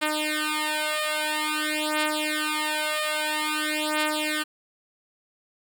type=beating tone pair; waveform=5% pulse; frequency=304.9 / 305.4 Hz; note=D#4 / D#4; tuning=-35 / -32 cents; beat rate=0.5 Hz; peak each=-16 dBFS; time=0.01-4.44 s; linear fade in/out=20 ms; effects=none